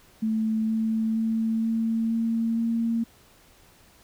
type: tone with pitch steps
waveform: sine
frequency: 220 / 221.9 / 223.8 / 225.8 / 227.8 / 229.7 Hz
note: A3 / A3 / A3 / A3 / A#3 / A#3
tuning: 0 / +15 / +30 / +45 / -40 / -25 cents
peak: -22 dBFS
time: 0.22-3.04 s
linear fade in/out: 10 ms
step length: 470 ms
effects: pink hiss -56 dBFS RMS until 4.03 s